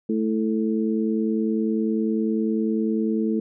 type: harmonic tone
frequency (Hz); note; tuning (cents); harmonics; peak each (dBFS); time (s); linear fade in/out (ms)
110; A2; 0; 2 / 3 / 4; -22 / -26 / -28; 0.09-3.4; 5
effects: none